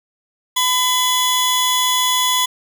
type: tone pair together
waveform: sawtooth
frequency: 1008 / 3390 Hz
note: B5 / G#7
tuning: +35 / +35 cents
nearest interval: octave + major sixth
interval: 2100 cents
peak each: -14 dBFS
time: 0.56-2.46 s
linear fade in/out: 10 ms
effects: none